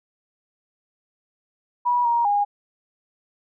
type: tone with pitch steps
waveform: sine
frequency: 972 / 942 / 817 Hz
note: B5 / A#5 / G#5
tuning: -28 / +18 / -29 cents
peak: -17 dBFS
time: 1.85-2.45 s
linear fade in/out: 20 ms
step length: 200 ms
effects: none